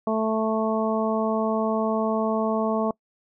harmonic tone, 220 Hz, A3, in tune, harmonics 1 / 2 / 3 / 4 / 5, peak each -25 / -27 / -26 / -32 / -31 dBFS, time 0.07-2.91 s, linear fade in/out 2 ms, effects noise-tail reverb RT60 0.1 s tail -25 dB re dry

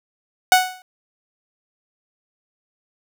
sawtooth tone with exponential decay, 740 Hz, F#5, in tune, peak -3 dBFS, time 0.52-0.82 s, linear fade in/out 1 ms, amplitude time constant 64 ms, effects none

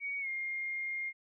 sine tone with pitch glide, 2245 to 2124 Hz, C#7 to C7, +21 to +25 cents, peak -34 dBFS, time 0-1.13 s, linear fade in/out 50 ms, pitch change -96 cents, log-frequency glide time 0.2-0.28 s, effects none

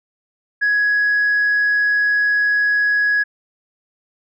sine tone, 1671 Hz, G#6, 10 cents sharp, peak -12 dBFS, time 0.61-3.24 s, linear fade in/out 20 ms, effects tanh soft clip ceiling -11 dBFS

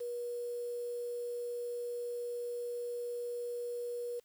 sine tone with quantisation, 481.8 Hz, B4, 43 cents flat, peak -36 dBFS, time 0-4.2 s, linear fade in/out 10 ms, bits 9, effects white hiss -73 dBFS RMS until 4.24 s

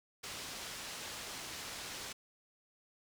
white low-pass noise, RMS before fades -45 dBFS, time 0.23-2.13 s, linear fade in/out 10 ms, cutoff 6400 Hz, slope 12 dB/octave, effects none

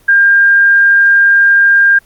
sine tone, 1603 Hz, G6, 38 cents sharp, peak -4 dBFS, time 0.08-1.99 s, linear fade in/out 10 ms, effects pink hiss -48 dBFS RMS until 2.05 s + Opus 24 kbps

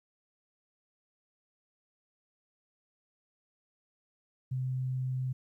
sine tone, 129.1 Hz, C3, 23 cents flat, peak -30 dBFS, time 4.51-5.33 s, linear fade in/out 10 ms, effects 12-bit

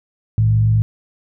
sine tone with frequency modulation, 110 Hz, A2, in tune, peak -11 dBFS, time 0.38-0.82 s, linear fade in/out 0 ms, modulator 48.1 Hz, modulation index 0.46, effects none

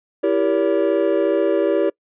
triangle chord, E diminished seventh, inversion none, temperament equal with one note detuned, 329.6 / 392 / 466.2 / 569 Hz, E4 / G4 / Bb4 / Db5, 0 / 0 / 0 / +45 cents, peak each -19 / -18 / -21 / -18 dBFS, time 0.23-1.9 s, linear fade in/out 10 ms, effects noise-tail reverb RT60 0.1 s tail -25 dB re dry + resampled to 8000 Hz

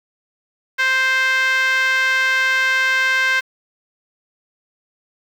5% pulse tone with band-pass filter, 523.3 Hz, C5, in tune, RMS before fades -17 dBFS, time 0.78-3.41 s, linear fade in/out 20 ms, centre 1700 Hz, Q 3.5, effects 7-bit

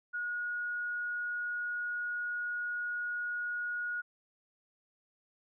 sine tone, 1447 Hz, F#6, 39 cents flat, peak -33 dBFS, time 0.13-4.02 s, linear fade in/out 20 ms, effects none

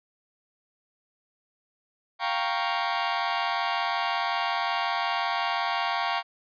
sawtooth chord, G half-diminished seventh, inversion third, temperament equal, 698.5 / 784 / 932.3 / 1108.7 Hz, F5 / G5 / Bb5 / Db6, 0 / 0 / 0 / 0 cents, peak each -27 dBFS, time 2.19-6.23 s, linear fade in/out 50 ms, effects resampled to 11025 Hz

